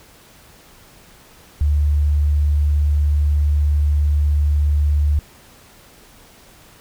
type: tone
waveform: sine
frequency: 73.6 Hz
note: D2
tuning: 4 cents sharp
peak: -13 dBFS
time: 1.61-5.19 s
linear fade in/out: 0 ms
effects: pink hiss -47 dBFS RMS until 6.8 s